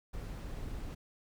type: noise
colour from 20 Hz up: brown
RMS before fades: -41 dBFS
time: 0.13-0.95 s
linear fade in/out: 10 ms
effects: none